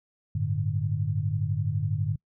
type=chord; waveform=sine; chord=G suspended second; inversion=none; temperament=equal with one note detuned; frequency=98 / 110 / 148.45 Hz; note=G2 / A2 / D3; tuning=0 / 0 / +19 cents; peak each=-29 dBFS; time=0.35-2.16 s; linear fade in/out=5 ms; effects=noise-tail reverb RT60 0.1 s tail -26 dB re dry